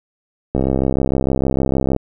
click train, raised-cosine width 2 ms, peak -4 dBFS, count 95, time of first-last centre 0.55-1.964 s, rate 66.5 Hz, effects none

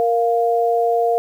sine tone pair together, 466.2 / 698.5 Hz, A#4 / F5, 0 / 0 cents, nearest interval perfect fifth, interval 700 cents, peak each -17 dBFS, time 0-1.18 s, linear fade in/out 0 ms, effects 8-bit

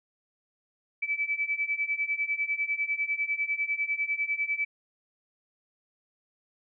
sine beating tone pair, 2301 / 2311 Hz, D7 / D7, -36 / -28 cents, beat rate 10 Hz, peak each -31 / -29 dBFS, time 1.02-4.65 s, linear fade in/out 10 ms, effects none

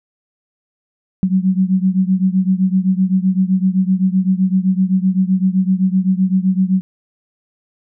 sine beating tone pair, 185 / 192.8 Hz, F#3 / G3, 0 / -28 cents, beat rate 7.8 Hz, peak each -14 / -16 dBFS, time 1.23-6.81 s, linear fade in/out 0 ms, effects none

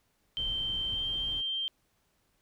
sine tone with pitch glide, 3122 to 3153 Hz, G7 to G7, -8 to +9 cents, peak -30 dBFS, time 0.37-1.68 s, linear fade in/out 0 ms, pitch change +17 cents, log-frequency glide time 0.92-1 s
brown noise, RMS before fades -43 dBFS, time 0.37-1.42 s, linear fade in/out 20 ms
effects pink hiss -73 dBFS RMS until 2.41 s

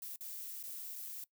violet noise with dropouts, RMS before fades -45 dBFS, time 0.02-1.24 s, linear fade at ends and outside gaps 1 ms, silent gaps 0.16-0.208 / 0.629-0.637 / 0.957-0.96 s, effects noise-tail reverb RT60 0.1 s tail -20 dB re dry

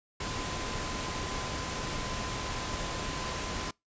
sine tone in noise, 1023 Hz, C6, 39 cents flat, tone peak -42 dBFS, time 0.2-3.71 s, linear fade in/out 5 ms, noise pink, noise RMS -35 dBFS, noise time 0.2-3.71 s, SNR -10 dB, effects noise-tail reverb RT60 0.2 s tail -26 dB re dry + resampled to 16000 Hz

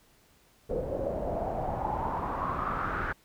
pink noise with low-pass filter sweep, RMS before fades -32 dBFS, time 0.69-3.13 s, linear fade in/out 10 ms, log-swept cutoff 490 to 1500 Hz, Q 5.7, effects pink hiss -63 dBFS RMS until 3.24 s

